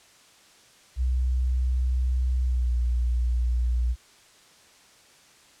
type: tone with pitch glide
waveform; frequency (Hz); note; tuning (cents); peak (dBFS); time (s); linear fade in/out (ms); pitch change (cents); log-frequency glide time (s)
sine; 63.1 to 60.25; B1 to B1; +38 to -42; -21; 0.96-3.96; 50; -80; 2.44-2.74
effects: white hiss -55 dBFS RMS until 5.6 s + low-pass 8000 Hz 12 dB/octave